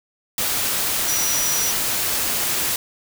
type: tone in noise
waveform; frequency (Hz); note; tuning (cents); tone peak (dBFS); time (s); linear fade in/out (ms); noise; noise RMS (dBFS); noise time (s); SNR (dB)
sine; 5840; F#8; -24; -22; 1.08-1.71; 2; white; -22; 0.38-2.76; -3
effects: none